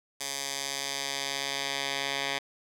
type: tone with band-pass filter sweep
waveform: 10% pulse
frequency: 138.59 Hz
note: C#3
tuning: in tune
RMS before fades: -33 dBFS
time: 0.2-2.39 s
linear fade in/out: 10 ms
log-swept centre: 6700 to 3000 Hz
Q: 1
effects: 9-bit